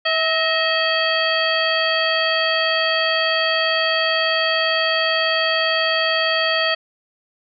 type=harmonic tone with a mistuned harmonic; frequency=647 Hz; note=E5; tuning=32 cents flat; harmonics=1 / 2 / 3 / 4 / 5 / 7; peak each=-22 / -25 / -22 / -26 / -23 / -25 dBFS; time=0.05-6.75 s; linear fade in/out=10 ms; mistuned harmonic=3; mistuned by=-58 cents; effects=none